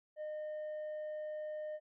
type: tone with tanh clipping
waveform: sine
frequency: 611 Hz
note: D#5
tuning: 32 cents flat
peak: -40 dBFS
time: 0.16-1.8 s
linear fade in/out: 50 ms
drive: 3 dB
effects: none